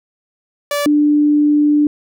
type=tone pair in turn; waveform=sawtooth / sine; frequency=579 / 295.8 Hz; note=D5 / D4; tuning=-25 / +13 cents; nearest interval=octave; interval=1162 cents; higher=first; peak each=-12 / -9 dBFS; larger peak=second; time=0.71-0.86 / 0.86-1.87 s; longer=second; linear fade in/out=2 ms; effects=none